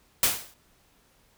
white noise with exponential decay, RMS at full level -18 dBFS, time 0.23-0.54 s, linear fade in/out 2 ms, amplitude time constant 66 ms, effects pink hiss -63 dBFS RMS until 1.37 s

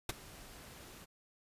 pink noise with ADSR envelope, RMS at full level -33 dBFS, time 0.09-1.06 s, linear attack 4 ms, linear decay 20 ms, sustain -20 dB, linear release 28 ms, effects resampled to 32000 Hz

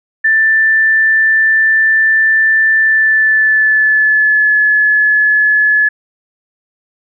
sine tone with pitch glide, 1770 to 1710.7 Hz, A6 to A6, +10 to -49 cents, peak -7 dBFS, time 0.24-5.89 s, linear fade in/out 10 ms, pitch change -59 cents, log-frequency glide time 2.78-4.57 s, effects none

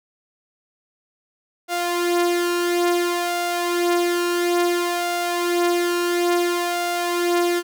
sawtooth tone with flanger, 349.2 Hz, F4, in tune, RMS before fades -21 dBFS, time 1.68-7.63 s, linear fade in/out 50 ms, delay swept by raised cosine 1.4 to 3.6 ms, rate 0.58 Hz, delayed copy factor +0.55, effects none

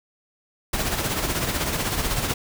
pink noise with tremolo, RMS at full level -23 dBFS, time 0.73-2.34 s, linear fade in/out 5 ms, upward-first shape sine, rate 16 Hz, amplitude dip 50%, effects none

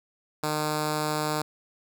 5% pulse tone with notch filter, 152.3 Hz, D#3, 37 cents flat, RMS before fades -28 dBFS, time 0.43-1.42 s, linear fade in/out 5 ms, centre 1900 Hz, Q 1.8, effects none

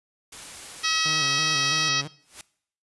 white noise, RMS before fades -40 dBFS, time 0.32-1.89 s, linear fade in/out 5 ms
harmonic tone, 642 Hz, E5, 46 cents flat, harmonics 2 / 3 / 4 / 5 / 6 / 7 / 8 / 9, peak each -30 / -30 / -30 / -30 / -30 / -30 / -30 / -30 dBFS, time 0.83-2.02 s, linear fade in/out 20 ms
sawtooth tone with vibrato, 146.83 Hz, D3, in tune, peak -29 dBFS, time 1.05-2.08 s, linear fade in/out 10 ms, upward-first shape square, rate 3 Hz, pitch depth 88 cents each way
white noise with exponential growth, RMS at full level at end -36 dBFS, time 2.19-2.41 s, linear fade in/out 1 ms, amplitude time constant 46 ms
effects noise-tail reverb RT60 0.6 s tail -20 dB re dry + resampled to 24000 Hz

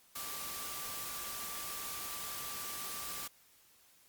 sine tone in noise, 1171 Hz, D6, 5 cents flat, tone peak -49 dBFS, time 0.15-3.28 s, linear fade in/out 10 ms, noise white, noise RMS -42 dBFS, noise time 0.15-3.28 s, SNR -10 dB, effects white hiss -65 dBFS RMS until 4.08 s + Opus 48 kbps

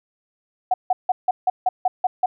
sine tone bursts, 740 Hz, F#5, in tune, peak -14 dBFS, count 9, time 0.71-2.26 s, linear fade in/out 5 ms, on 30 ms, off 160 ms, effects none

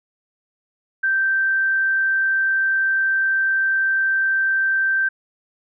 sine tone, 1563 Hz, G6, 6 cents flat, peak -16 dBFS, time 1.03-5.09 s, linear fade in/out 10 ms, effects none

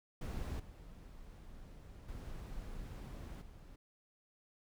brown noise with level steps, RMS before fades -40 / -53 / -46 / -54 dBFS, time 0.21-3.76 s, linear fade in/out 5 ms, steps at 0.59 / 2.08 / 3.41 s, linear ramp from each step 10 ms, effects none

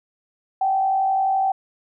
sine tone with frequency modulation, 772 Hz, G5, 27 cents flat, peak -17 dBFS, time 0.61-1.52 s, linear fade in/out 5 ms, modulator 51.6 Hz, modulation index 0.42, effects none

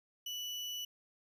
35% pulse tone, 2960 Hz, F#7, in tune, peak -37 dBFS, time 0.26-0.85 s, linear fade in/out 5 ms, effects none

